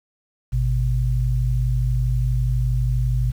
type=tone pair together; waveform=sine; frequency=52.43 / 124.7 Hz; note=G#1 / B2; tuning=+17 / +17 cents; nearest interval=octave + minor third; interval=1500 cents; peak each=-20 dBFS; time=0.52-3.32 s; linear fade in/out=20 ms; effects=8-bit